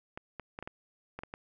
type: clicks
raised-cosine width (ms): 0.5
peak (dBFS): -25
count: 8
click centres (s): 0.175 / 0.397 / 0.589 / 0.626 / 0.675 / 1.19 / 1.235 / 1.339
effects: none